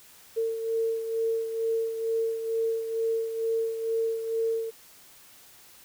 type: beating tone pair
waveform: sine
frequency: 452.1 / 454.3 Hz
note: A4 / A#4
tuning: +47 / -45 cents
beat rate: 2.2 Hz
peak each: -26 / -34 dBFS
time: 0.36-4.71 s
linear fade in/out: 20 ms
effects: white hiss -53 dBFS RMS until 5.84 s